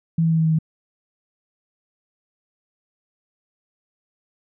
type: tone with pitch steps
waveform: sine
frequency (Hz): 164.4 / 163.17 / 161.95 / 160.74 / 159.54 / 158.34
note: E3 / E3 / E3 / E3 / D#3 / D#3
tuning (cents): -4 / -17 / -30 / -43 / +44 / +31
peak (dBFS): -15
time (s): 0.18-0.588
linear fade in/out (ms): 5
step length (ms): 68
effects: none